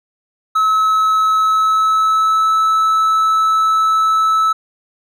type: tone with pitch glide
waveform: triangle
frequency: 1292 to 1306.3 Hz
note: E6 to E6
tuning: -35 to -16 cents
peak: -9 dBFS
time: 0.55-4.53 s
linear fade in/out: 10 ms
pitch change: +19 cents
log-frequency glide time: 1.37-2.53 s
effects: none